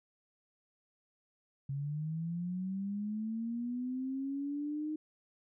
sine linear sweep, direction up, 136.2 to 310 Hz, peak -34 dBFS, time 1.69-4.96 s, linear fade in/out 5 ms, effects none

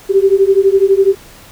sine beating tone pair, 384 / 396 Hz, G4 / G4, -36 / +18 cents, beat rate 12 Hz, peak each -10 / -10 dBFS, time 0.09-1.15 s, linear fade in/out 20 ms, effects pink hiss -39 dBFS RMS until 1.51 s

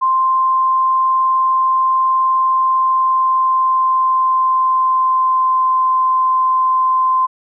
sine tone with pitch glide, 1046.5 to 1037.5 Hz, C6 to C6, 0 to -15 cents, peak -11 dBFS, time 0.01-7.27 s, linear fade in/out 20 ms, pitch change -15 cents, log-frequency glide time 2.53-5.7 s, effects none

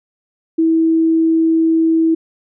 sine tone, 325 Hz, E4, 24 cents flat, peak -10 dBFS, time 0.58-2.15 s, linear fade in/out 10 ms, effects none

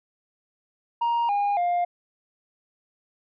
sine tone with pitch steps, 939 / 812.7 / 703.5 Hz, A#5 / G#5 / F5, +12 / -38 / +12 cents, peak -18 dBFS, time 1.01-1.85 s, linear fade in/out 10 ms, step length 280 ms, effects tanh soft clip ceiling -20 dBFS

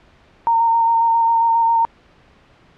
sine tone with vibrato, 919 Hz, A#5, 25 cents flat, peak -12 dBFS, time 0.47-1.85 s, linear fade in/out 0 ms, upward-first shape square, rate 7.4 Hz, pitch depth 13 cents each way, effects pink hiss -51 dBFS RMS until 2.77 s + low-pass 3000 Hz 12 dB/octave

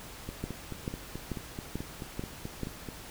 two click trains, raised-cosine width 3 ms, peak -20 / -24 dBFS, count 6 / 13, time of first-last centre 0.44-2.633 / 0.29-2.887 s, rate 2.28 / 4.62 Hz, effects pink hiss -46 dBFS RMS until 3.1 s

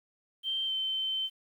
sine tone with pitch glide, 3136 to 3089 Hz, G7 to G7, 0 to -26 cents, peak -29 dBFS, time 0.43-1.3 s, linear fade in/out 50 ms, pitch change -26 cents, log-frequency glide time 0.66-0.72 s, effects 10-bit

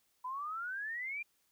sine exponential sweep, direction up, 987.8 to 2425 Hz, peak -37 dBFS, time 0.24-1.23 s, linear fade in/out 10 ms, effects white hiss -75 dBFS RMS until 1.51 s

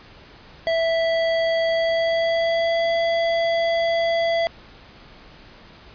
square tone with pitch glide, 659.3 to 670 Hz, E5 to E5, 0 to +28 cents, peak -19 dBFS, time 0.67-4.47 s, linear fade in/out 0 ms, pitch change +28 cents, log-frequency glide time 1.68-2.9 s, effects pink hiss -46 dBFS RMS until 5.94 s + resampled to 11025 Hz

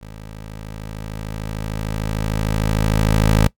15% pulse tone with level ramp, 53.3 Hz, G#1, 46 cents sharp, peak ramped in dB -29 to -5 dBFS, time 0.01-3.48 s, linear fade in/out 10 ms, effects noise-tail reverb RT60 0.1 s tail -21 dB re dry

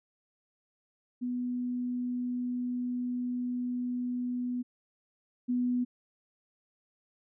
sine tone pair in turn, 246.9 / 246.9 Hz, B3 / B3, 0 / 0 cents, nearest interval unison, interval 0 cents, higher neither, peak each -30 / -26 dBFS, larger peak second, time 1.21-4.63 / 5.48-5.85 s, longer first, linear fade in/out 20 ms, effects none

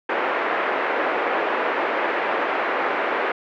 pink band-pass noise, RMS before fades -23 dBFS, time 0.09-3.32 s, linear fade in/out 5 ms, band 370 to 2200 Hz, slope 24 dB/octave, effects none

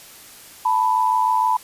sine tone pair together, 881.4 / 987.8 Hz, A5 / B5, +3 / 0 cents, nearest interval major second, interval 197 cents, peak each -20 / -17 dBFS, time 0.65-1.57 s, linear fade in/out 5 ms, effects white hiss -43 dBFS RMS until 1.63 s + resampled to 32000 Hz

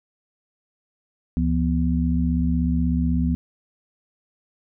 sine tone cluster, 72.6 / 169.5 / 245.6 Hz, D2 / E3 / B3, -19 / +49 / -9 cents, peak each -22 / -23 / -23 dBFS, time 1.37-3.35 s, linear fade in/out 0 ms, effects none

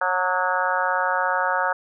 harmonic tone with a mistuned harmonic, 182.7 Hz, F#3, 22 cents flat, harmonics 3 / 4 / 5 / 6 / 7 / 8 / 9, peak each -28 / -28 / -25 / -31 / -27 / -26 / -29 dBFS, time 0.01-1.73 s, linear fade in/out 5 ms, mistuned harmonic 6, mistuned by +48 cents, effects none

